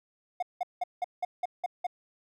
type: tone bursts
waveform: triangle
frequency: 720 Hz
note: F#5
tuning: 47 cents flat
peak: -25 dBFS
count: 8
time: 0.4-1.868 s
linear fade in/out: 5 ms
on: 26 ms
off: 180 ms
effects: none